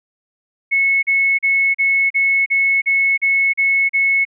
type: tone bursts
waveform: sine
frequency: 2195 Hz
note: C#7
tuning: 18 cents flat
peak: -12 dBFS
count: 10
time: 0.71-4.252 s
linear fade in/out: 20 ms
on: 320 ms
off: 38 ms
effects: none